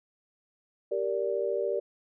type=chord; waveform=sine; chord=G minor; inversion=none; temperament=equal with one note detuned; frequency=392 / 466.2 / 581.9 Hz; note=G4 / Bb4 / D5; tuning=0 / 0 / -16 cents; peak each=-31 dBFS; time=0.91-1.8 s; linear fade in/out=10 ms; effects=none